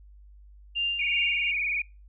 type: tone with tremolo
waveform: sine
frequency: 2794 Hz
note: F7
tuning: in tune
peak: -24 dBFS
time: 0.75-1.52 s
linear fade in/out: 20 ms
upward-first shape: sine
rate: 2.7 Hz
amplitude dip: 55%
type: tone with vibrato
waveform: sine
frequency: 2334 Hz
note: D7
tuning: 11 cents flat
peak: -25 dBFS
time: 0.99-1.82 s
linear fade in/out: 5 ms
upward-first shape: sine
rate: 20 Hz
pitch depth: 100 cents each way
effects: noise-tail reverb RT60 0.3 s tail -26 dB re dry + added 50 Hz sine -48 dBFS peak until 2.08 s